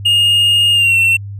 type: tone with pitch glide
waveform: triangle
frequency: 2843 to 2705 Hz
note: F7 to E7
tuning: +30 to +44 cents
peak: -7 dBFS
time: 0.05-1.17 s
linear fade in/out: 10 ms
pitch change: -86 cents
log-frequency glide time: 0.73-0.96 s
effects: added 100 Hz sine -24 dBFS peak until 1.39 s